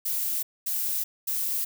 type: noise bursts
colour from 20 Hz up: violet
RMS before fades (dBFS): -28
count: 3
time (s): 0.05-1.65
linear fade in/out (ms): 10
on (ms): 380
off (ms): 230
effects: none